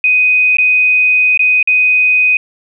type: tone with dropouts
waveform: sine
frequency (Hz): 2500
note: D#7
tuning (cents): +8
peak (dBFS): -7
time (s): 0.04-2.37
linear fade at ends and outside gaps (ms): 2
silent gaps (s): 0.57-0.584 / 1.375-1.393 / 1.628-1.674
effects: none